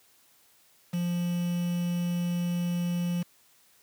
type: tone with quantisation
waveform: triangle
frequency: 174.61 Hz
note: F3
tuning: in tune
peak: -24 dBFS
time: 0.93-3.23 s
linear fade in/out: 10 ms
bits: 7
effects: white hiss -62 dBFS RMS until 3.82 s + high-pass 80 Hz 12 dB/octave